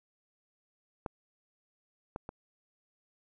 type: clicks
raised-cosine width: 1 ms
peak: -21 / -23 / -26 dBFS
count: 3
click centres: 1.062 / 2.161 / 2.291 s
effects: none